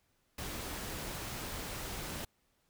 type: noise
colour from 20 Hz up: pink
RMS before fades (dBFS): -41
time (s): 0.38-2.25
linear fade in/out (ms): 5
effects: pink hiss -75 dBFS RMS until 2.69 s